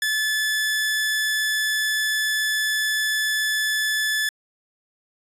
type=tone; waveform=sawtooth; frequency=1733 Hz; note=A6; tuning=27 cents flat; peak=-17 dBFS; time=0.02-4.29 s; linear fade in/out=2 ms; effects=resampled to 32000 Hz